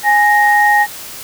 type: tone pair together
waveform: sine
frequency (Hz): 830.6 / 1866.6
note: G#5 / A#6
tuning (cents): 0 / +2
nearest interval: octave + major second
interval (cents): 1402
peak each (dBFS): -10 / -11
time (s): 0.03-0.87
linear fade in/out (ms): 50
effects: white hiss -30 dBFS RMS until 1.23 s